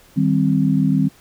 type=chord; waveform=sine; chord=C minor; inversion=first; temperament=equal with one note detuned; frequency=155.56 / 196 / 263 Hz; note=Eb3 / G3 / C4; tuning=0 / 0 / +9 cents; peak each=-18 dBFS; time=0.16-1.09 s; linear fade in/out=20 ms; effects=pink hiss -50 dBFS RMS until 1.2 s